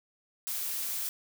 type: noise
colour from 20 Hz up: blue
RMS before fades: -34 dBFS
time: 0.47-1.09 s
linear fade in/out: 0 ms
effects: none